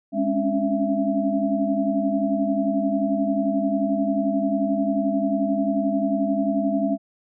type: tone cluster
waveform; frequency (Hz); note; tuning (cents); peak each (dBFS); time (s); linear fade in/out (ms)
sine; 205.3 / 271.6 / 282.9 / 667; G#3 / C#4 / C#4 / E5; -20 / -35 / +35 / +20; -25; 0.12-6.98; 50
effects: none